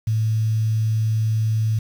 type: tone with quantisation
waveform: sine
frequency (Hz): 110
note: A2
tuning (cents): 0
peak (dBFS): -17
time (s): 0.07-1.79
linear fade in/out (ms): 5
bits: 7
effects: none